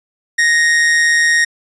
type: tone with amplitude modulation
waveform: 45% pulse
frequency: 1864.7 Hz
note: A#6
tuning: in tune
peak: -8 dBFS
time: 0.38-1.45 s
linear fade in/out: 10 ms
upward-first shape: sine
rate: 157 Hz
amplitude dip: 40%
effects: resampled to 22050 Hz

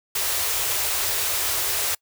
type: band-stop noise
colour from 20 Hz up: white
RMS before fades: -24 dBFS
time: 0.15-1.95 s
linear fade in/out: 5 ms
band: 120 to 340 Hz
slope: 48 dB/octave
effects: noise-tail reverb RT60 0.1 s tail -26 dB re dry

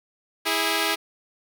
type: tone pair together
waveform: 5% pulse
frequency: 326.4 / 411.3 Hz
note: E4 / G#4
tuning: -17 / -17 cents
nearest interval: major third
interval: 400 cents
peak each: -13 dBFS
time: 0.45-0.96 s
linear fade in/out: 20 ms
effects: none

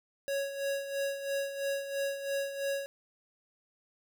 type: tone with tremolo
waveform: square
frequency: 554.4 Hz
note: C#5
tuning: in tune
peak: -30 dBFS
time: 0.28-2.86 s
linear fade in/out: 0 ms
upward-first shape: sine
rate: 3 Hz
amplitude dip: 65%
effects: none

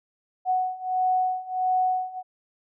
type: beating tone pair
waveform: sine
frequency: 740 / 741.5 Hz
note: F#5 / F#5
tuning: 0 / +4 cents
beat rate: 1.5 Hz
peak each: -26 / -24 dBFS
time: 0.45-2.23 s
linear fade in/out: 50 ms
effects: none

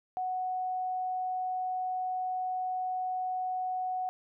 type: tone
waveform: sine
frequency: 740 Hz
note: F#5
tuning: in tune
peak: -30 dBFS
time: 0.17-4.09 s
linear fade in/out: 0 ms
effects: none

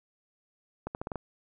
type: accelerating click train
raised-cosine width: 1 ms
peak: -20 dBFS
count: 6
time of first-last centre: 0.87-1.157 s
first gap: 79 ms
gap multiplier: 0.84
effects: none

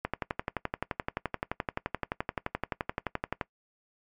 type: click train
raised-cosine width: 0.5 ms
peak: -14 dBFS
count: 40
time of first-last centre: 0.05-3.412 s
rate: 11.6 Hz
effects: noise-tail reverb RT60 0.1 s tail -20 dB re dry + MP3 96 kbps

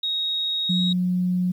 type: tone with pitch glide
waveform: sine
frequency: 3766 to 3794 Hz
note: A#7 to A#7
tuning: +17 to +30 cents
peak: -22 dBFS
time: 0.03-0.93 s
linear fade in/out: 5 ms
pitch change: +13 cents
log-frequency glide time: 0.68-0.81 s
type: tone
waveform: sine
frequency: 180.7 Hz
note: F#3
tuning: 41 cents flat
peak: -19 dBFS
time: 0.69-1.52 s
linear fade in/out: 10 ms
effects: tanh soft clip ceiling -10 dBFS + 9-bit

